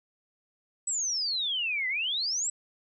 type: exponential two-way sweep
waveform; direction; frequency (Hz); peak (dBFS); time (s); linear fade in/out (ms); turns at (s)
sine; down then up; 8030 to 1975.5 to 8030; -27; 0.87-2.5; 5; 1.88
effects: none